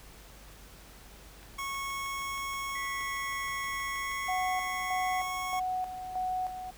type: click train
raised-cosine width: 0.3 ms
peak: -35 dBFS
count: 19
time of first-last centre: 1.43-4.274 s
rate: 6.33 Hz
type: tone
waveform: 25% pulse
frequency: 1100 Hz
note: C#6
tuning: 14 cents flat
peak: -30 dBFS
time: 1.58-5.6 s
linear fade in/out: 10 ms
type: tone with pitch glide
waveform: sine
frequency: 1975.5 to 2008 Hz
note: B6 to B6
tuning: 0 to +28 cents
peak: -38 dBFS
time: 2.75-5.21 s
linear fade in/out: 5 ms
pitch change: +28 cents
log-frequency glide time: 3.94-4.17 s
type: tone with tremolo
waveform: sine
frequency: 740 Hz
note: F#5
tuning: in tune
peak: -29 dBFS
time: 4.28-6.71 s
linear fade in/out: 10 ms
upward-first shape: square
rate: 1.6 Hz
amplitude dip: 60%
effects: added 49 Hz sine -53 dBFS peak until 6.77 s + pink hiss -53 dBFS RMS until 6.77 s